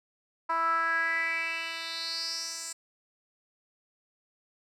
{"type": "tone with band-pass filter sweep", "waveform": "10% pulse", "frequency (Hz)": 329.6, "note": "E4", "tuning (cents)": 0, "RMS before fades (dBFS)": -31, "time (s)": [0.49, 2.73], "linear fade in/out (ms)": 10, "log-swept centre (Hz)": [1100, 7400], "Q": 5.3, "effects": []}